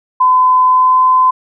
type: tone with pitch glide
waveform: sine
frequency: 1016 to 1023.1 Hz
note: B5 to C6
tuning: +49 to -39 cents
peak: -6 dBFS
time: 0.2-1.31 s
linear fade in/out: 10 ms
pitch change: +12 cents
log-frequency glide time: 0.66-1 s
effects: none